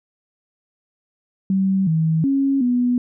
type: tone with pitch steps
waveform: sine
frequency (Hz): 192 / 160.4 / 274 / 245.8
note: G3 / E3 / C#4 / B3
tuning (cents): -36 / -47 / -20 / -8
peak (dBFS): -15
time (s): 1.5-2.98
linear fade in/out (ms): 2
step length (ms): 370
effects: none